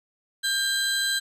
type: tone pair together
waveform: 30% pulse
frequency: 1593 / 4019 Hz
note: G6 / B7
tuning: +27 / +30 cents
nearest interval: octave + major third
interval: 1603 cents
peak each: -23 dBFS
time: 0.43-1.2 s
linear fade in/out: 20 ms
effects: resampled to 32000 Hz